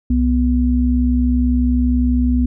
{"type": "tone pair together", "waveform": "sine", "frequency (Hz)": [64.92, 246.9], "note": ["C2", "B3"], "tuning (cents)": [-13, 0], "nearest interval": "octave + major seventh", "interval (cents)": 2313, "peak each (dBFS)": -15, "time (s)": [0.1, 2.46], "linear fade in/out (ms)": 5, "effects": []}